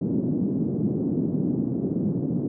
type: band-pass noise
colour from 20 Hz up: white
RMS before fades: -25 dBFS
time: 0.01-2.48 s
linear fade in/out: 5 ms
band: 140 to 300 Hz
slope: 24 dB/octave
effects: none